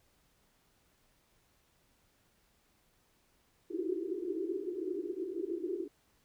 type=band-pass noise; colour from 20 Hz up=white; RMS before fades=-37 dBFS; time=3.7-5.88 s; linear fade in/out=10 ms; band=320 to 400 Hz; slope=96 dB/octave; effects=pink hiss -71 dBFS RMS until 6.24 s